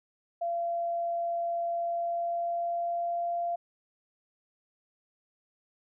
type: tone with pitch glide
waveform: sine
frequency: 684 to 690 Hz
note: F5 to F5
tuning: -36 to -21 cents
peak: -28 dBFS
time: 0.41-3.56 s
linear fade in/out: 10 ms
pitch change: +15 cents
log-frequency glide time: 1.72-3.36 s
effects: none